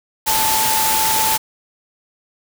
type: tone in noise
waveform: sine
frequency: 879 Hz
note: A5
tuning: 2 cents flat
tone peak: -19 dBFS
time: 0.26-1.38 s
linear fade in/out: 20 ms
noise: white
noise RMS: -18 dBFS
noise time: 0.26-1.38 s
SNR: -4 dB
effects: none